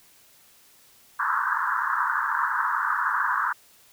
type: band-pass noise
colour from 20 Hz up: pink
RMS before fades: -25 dBFS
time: 1.19-3.53 s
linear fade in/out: 10 ms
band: 930 to 1700 Hz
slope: 96 dB/octave
effects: white hiss -56 dBFS RMS until 3.92 s